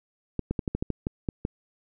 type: clicks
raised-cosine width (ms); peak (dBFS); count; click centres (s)
3; -14; 10; 0.393 / 0.51 / 0.592 / 0.678 / 0.75 / 0.825 / 0.903 / 1.069 / 1.288 / 1.451
effects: none